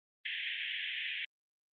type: band-pass noise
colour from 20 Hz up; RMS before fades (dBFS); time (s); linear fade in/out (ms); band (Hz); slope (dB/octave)
white; -38; 0.25-1.25; 5; 1700 to 3400; 96
effects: Opus 24 kbps